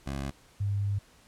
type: tone pair in turn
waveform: 15% pulse / sine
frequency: 68.7 / 100.57 Hz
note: C#2 / G2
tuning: -15 / +45 cents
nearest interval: perfect fifth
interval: 660 cents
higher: second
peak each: -26 / -26 dBFS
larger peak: neither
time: 0.06-0.31 / 0.6-0.99 s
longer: second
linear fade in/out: 10 ms
effects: pink hiss -59 dBFS RMS until 1.27 s + low-pass 11000 Hz 12 dB/octave